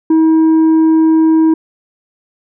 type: tone with tanh clipping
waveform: sine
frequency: 320 Hz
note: D#4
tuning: 49 cents sharp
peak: -7 dBFS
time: 0.1-1.54 s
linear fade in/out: 5 ms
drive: 4 dB
effects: none